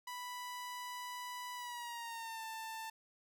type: tone with pitch glide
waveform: sawtooth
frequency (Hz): 987.8 to 890.3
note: B5 to A5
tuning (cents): 0 to +20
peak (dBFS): -39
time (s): 0.07-2.9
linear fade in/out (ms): 5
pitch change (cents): -180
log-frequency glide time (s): 1.55-2.43
effects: none